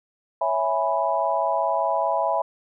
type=chord; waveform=sine; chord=C# minor seventh; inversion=none; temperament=equal; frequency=554.4 / 659.3 / 830.6 / 987.8 Hz; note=C#5 / E5 / G#5 / B5; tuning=0 / 0 / 0 / 0 cents; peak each=-28 / -24 / -26 / -25 dBFS; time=0.41-2.42 s; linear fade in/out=5 ms; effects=none